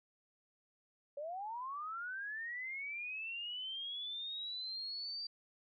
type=linear sweep; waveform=sine; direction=up; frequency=554.4 to 4699 Hz; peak=-40 dBFS; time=1.17-5.27 s; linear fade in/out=5 ms; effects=none